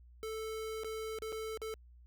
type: tone with dropouts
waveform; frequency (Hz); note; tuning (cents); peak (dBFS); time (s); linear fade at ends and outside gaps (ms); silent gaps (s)
square; 440; A4; 0; -39; 0.23-1.74; 0; 0.835-0.845 / 1.187-1.221 / 1.321-1.326 / 1.574-1.617
effects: added 60 Hz sine -55 dBFS peak until 2.06 s